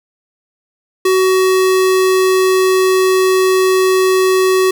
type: tone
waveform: square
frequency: 375 Hz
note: F#4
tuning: 23 cents sharp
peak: -10 dBFS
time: 1.05-4.71 s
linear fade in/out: 5 ms
effects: 8-bit